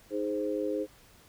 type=chord; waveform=sine; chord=Ab major; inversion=second; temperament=equal with one note detuned; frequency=311.1 / 415.3 / 521.4 Hz; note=Eb4 / Ab4 / C5; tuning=0 / 0 / -6 cents; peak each=-33 dBFS; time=0.1-0.87 s; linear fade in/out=50 ms; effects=pink hiss -58 dBFS RMS until 1.28 s